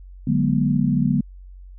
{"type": "chord", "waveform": "sine", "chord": "G# half-diminished seventh", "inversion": "second", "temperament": "equal with one note detuned", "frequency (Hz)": [146.83, 185, 207.7, 242.1], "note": ["D3", "F#3", "G#3", "B3"], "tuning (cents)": [0, 0, 0, -34], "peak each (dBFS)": [-21, -23, -23, -21], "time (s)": [0.27, 1.21], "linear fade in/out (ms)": 5, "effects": ["added 46 Hz sine -38 dBFS peak until 1.78 s"]}